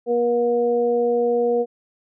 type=harmonic tone; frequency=239.1 Hz; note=A#3; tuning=44 cents sharp; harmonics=1 / 2 / 3; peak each=-27 / -17 / -28 dBFS; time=0.06-1.66 s; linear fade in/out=50 ms; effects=none